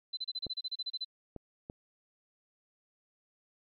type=tone bursts; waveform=sine; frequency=4041 Hz; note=B7; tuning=39 cents sharp; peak=-33 dBFS; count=13; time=0.13-1.048 s; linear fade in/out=10 ms; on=42 ms; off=31 ms
type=clicks; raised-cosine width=2 ms; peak=-28 dBFS; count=3; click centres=0.467 / 1.363 / 1.699 s
effects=MP3 32 kbps